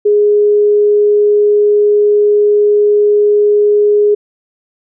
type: tone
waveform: sine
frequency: 415.3 Hz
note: G#4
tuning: in tune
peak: -6 dBFS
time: 0.05-4.15 s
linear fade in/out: 10 ms
effects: none